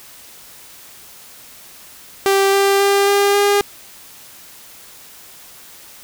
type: tone with pitch steps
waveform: sawtooth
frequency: 392 / 395.4 / 398.9 / 402.3 / 405.8 Hz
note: G4 / G4 / G4 / G4 / G#4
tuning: 0 / +15 / +30 / +45 / -40 cents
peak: -8 dBFS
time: 2.26-3.61 s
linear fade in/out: 0 ms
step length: 270 ms
effects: white hiss -41 dBFS RMS until 6.03 s